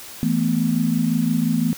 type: chord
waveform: sine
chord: E suspended fourth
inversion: none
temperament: equal with one note detuned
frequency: 164.81 / 221.1 / 246.9 Hz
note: E3 / A3 / B3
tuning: 0 / +9 / 0 cents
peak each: -22 / -21 / -21 dBFS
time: 0.23-1.73 s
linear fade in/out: 0 ms
effects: white hiss -38 dBFS RMS until 1.77 s